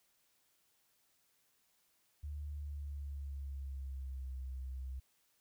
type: tone with pitch glide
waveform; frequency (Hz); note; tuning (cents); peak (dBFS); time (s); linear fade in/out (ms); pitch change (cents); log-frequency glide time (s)
sine; 73.42 to 65.03; D2 to C2; 0 to -10; -40; 2.23-5; 10; -210; 2.52-4.33
effects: white hiss -75 dBFS RMS until 5.4 s